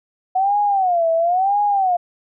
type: tone with vibrato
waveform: sine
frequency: 736 Hz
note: F#5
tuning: 9 cents flat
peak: -14 dBFS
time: 0.35-1.97 s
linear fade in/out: 10 ms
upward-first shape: sine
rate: 0.98 Hz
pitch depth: 200 cents each way
effects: none